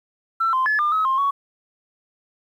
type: tone with pitch steps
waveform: sine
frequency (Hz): 1340 / 1040 / 1718 / 1200 / 1280 / 1060 / 1118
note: E6 / C6 / A6 / D6 / D#6 / C6 / C#6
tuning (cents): +28 / -11 / -42 / +37 / +49 / +22 / +14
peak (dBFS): -16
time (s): 0.4-1.31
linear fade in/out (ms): 10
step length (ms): 130
effects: tanh soft clip ceiling -13 dBFS + 9-bit